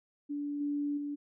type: tone with level steps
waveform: sine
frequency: 289.5 Hz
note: D4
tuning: 25 cents flat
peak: -33 / -30 / -34 dBFS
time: 0.29-1.16 s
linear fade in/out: 20 ms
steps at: 0.6 / 0.97 s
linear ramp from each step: 10 ms
effects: none